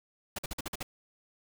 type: noise bursts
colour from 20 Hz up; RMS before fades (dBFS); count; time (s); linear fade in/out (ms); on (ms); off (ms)
pink; -36; 7; 0.36-0.83; 5; 26; 48
effects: none